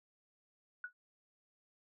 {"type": "tone with exponential decay", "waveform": "sine", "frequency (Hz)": 1466, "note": "F#6", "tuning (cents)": -16, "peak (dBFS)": -36, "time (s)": [0.84, 0.93], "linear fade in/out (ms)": 2, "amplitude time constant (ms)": 18, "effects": []}